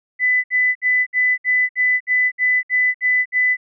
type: tone bursts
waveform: sine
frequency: 2000 Hz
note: B6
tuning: 21 cents sharp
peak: -13 dBFS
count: 11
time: 0.19-3.57 s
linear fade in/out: 50 ms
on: 250 ms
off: 63 ms
effects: none